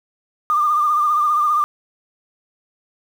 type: tone with vibrato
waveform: triangle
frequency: 1201 Hz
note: D6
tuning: 38 cents sharp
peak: -10 dBFS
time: 0.5-1.64 s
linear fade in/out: 0 ms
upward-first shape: triangle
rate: 15 Hz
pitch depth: 55 cents each way
effects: tanh soft clip ceiling -12 dBFS + 7-bit